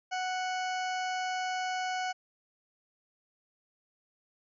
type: harmonic tone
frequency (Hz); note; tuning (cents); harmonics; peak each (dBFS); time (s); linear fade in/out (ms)
740; F#5; 0; 1 / 2 / 3 / 4 / 6 / 7 / 8 / 9; -32 / -38 / -42 / -44 / -48 / -49 / -50 / -51; 0.11-2.13; 20
effects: none